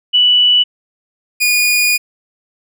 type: tone pair in turn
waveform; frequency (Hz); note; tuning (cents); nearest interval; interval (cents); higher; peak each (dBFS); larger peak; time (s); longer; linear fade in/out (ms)
sine / sawtooth; 2960 / 2448; F#7 / D#7; 0 / -29; minor third; 329; first; -7; neither; 0.13-0.64 / 1.4-1.98; second; 20
effects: none